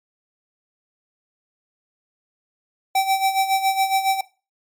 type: tone with tremolo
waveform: square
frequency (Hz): 773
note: G5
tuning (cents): -24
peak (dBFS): -15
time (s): 2.95-4.21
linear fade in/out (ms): 5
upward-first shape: sine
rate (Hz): 7.2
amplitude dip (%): 70
effects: noise-tail reverb RT60 0.3 s tail -18 dB re dry + MP3 96 kbps